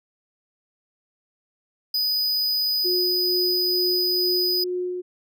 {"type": "tone", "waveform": "square", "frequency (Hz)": 4978, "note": "D#8", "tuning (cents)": 0, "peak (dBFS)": -21, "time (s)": [1.94, 4.64], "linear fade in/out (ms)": 5}
{"type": "tone with tremolo", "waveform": "sine", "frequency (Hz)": 361, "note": "F#4", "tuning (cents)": -43, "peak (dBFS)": -23, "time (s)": [2.84, 5.02], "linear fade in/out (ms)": 20, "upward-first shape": "sine", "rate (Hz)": 2.2, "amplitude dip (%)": 35}
{"effects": []}